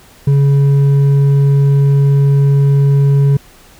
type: tone with hard clipping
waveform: sine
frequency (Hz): 140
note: C#3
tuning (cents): +18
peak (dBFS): -8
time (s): 0.27-3.37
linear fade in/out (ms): 5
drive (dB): 4
effects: pink hiss -43 dBFS RMS until 3.79 s